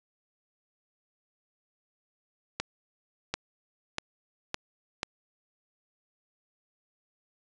accelerating click train, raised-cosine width 0.2 ms, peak -12 dBFS, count 5, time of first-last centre 2.6-5.031 s, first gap 740 ms, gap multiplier 0.87, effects resampled to 22050 Hz

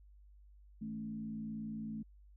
sine tone with frequency modulation, 217.5 Hz, A3, 20 cents flat, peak -39 dBFS, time 0.81-2.03 s, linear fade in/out 10 ms, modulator 58.2 Hz, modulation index 0.65, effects added 50 Hz sine -57 dBFS peak until 2.36 s

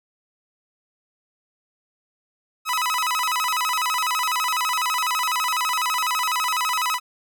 sawtooth tone with vibrato, 1127 Hz, C#6, 28 cents sharp, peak -17 dBFS, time 2.65-7 s, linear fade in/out 50 ms, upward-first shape square, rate 12 Hz, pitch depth 220 cents each way, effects none

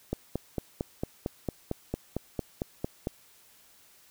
click train, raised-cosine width 2 ms, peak -16 dBFS, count 14, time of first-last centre 0.13-3.071 s, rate 4.42 Hz, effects white hiss -59 dBFS RMS until 4.1 s

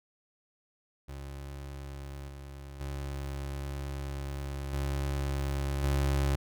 30% pulse tone with level steps, 69.3 Hz, C#2, in tune, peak -37 / -40 / -32 / -27 / -23 dBFS, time 1.08-6.36 s, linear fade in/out 10 ms, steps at 2.28 / 2.8 / 4.73 / 5.83 s, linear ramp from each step 5 ms, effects none

